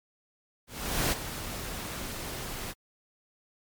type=noise with ADSR envelope; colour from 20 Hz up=pink; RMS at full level=-26 dBFS; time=0.67-2.74 s; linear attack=450 ms; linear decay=22 ms; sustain=-11 dB; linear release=36 ms; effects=MP3 96 kbps